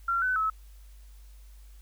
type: tone with pitch steps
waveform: sine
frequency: 1372 / 1508 / 1296 Hz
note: F6 / F#6 / E6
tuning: -31 / +32 / -30 cents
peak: -24 dBFS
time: 0.08-0.5 s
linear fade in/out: 5 ms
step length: 140 ms
effects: added 50 Hz sine -47 dBFS peak until 1.81 s + white hiss -63 dBFS RMS until 1.81 s